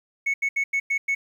sine tone bursts at uneven times, 2209 Hz, C#7, 7 cents flat, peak -18 dBFS, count 6, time 0.26-0.34 / 0.42-0.49 / 0.56-0.64 / 0.73-0.8 / 0.9-0.98 / 1.08-1.15 s, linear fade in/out 10 ms, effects tanh soft clip ceiling -19 dBFS + 9-bit

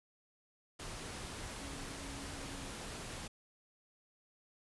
sine tone in noise, 277.2 Hz, C#4, in tune, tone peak -51 dBFS, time 1.6-2.71 s, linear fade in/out 10 ms, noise pink, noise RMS -45 dBFS, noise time 0.79-3.28 s, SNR -9 dB, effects resampled to 24000 Hz

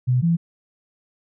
sine tone pair in turn, 125.6 / 168.29 Hz, B2 / E3, +30 / +36 cents, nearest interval perfect fourth, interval 506 cents, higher second, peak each -15 dBFS, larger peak neither, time 0.07-0.22 / 0.22-0.37 s, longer neither, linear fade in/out 20 ms, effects none

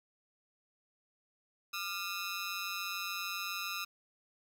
15% pulse ring-modulated tone, 1294 Hz, E6, 32 cents flat, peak -27 dBFS, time 1.73-3.85 s, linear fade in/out 10 ms, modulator 93.5 Hz, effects 10-bit

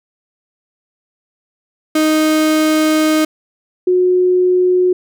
35% pulse / sine tone pair in turn, 311.1 / 363.9 Hz, D#4 / F#4, 0 / -29 cents, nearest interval minor third, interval 271 cents, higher second, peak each -9 dBFS, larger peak neither, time 1.95-3.25 / 3.87-4.93 s, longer first, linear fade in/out 5 ms, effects none

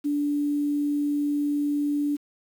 sine tone with quantisation, 290.8 Hz, D4, 17 cents flat, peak -22 dBFS, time 0.04-2.17 s, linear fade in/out 20 ms, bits 8, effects none

